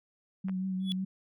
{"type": "tone with vibrato", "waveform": "sine", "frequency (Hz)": 188.1, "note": "F#3", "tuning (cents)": 29, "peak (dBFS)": -30, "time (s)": [0.44, 1.05], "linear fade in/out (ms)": 10, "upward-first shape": "triangle", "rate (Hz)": 5.5, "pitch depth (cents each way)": 32}
{"type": "clicks", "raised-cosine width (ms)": 0.5, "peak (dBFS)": -31, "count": 2, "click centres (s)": [0.485, 0.495]}
{"type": "tone with exponential growth", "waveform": "triangle", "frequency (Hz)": 3398, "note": "G#7", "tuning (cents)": 39, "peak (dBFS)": -27, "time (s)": [0.8, 0.92], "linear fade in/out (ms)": 0, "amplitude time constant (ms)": 24}
{"effects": []}